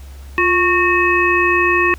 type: harmonic tone with a mistuned harmonic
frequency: 366.6 Hz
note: F#4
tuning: 16 cents flat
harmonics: 1 / 3 / 5 / 7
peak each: -17 / -17 / -17 / -17 dBFS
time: 0.38-1.94 s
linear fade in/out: 0 ms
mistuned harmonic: 1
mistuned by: -75 cents
effects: added 68 Hz sine -32 dBFS peak until 1.98 s + pink hiss -46 dBFS RMS until 1.98 s